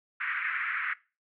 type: band-pass noise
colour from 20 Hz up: white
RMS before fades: -32 dBFS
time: 0.2-0.94 s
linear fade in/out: 10 ms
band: 1300 to 2200 Hz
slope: 48 dB/octave
effects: noise-tail reverb RT60 0.3 s tail -20 dB re dry